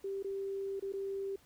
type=tone with dropouts; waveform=sine; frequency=392 Hz; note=G4; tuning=in tune; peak=-35 dBFS; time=0.04-1.36 s; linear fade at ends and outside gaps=5 ms; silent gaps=0.227-0.244 / 0.797-0.823 / 0.924-0.935 s; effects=pink hiss -65 dBFS RMS until 1.45 s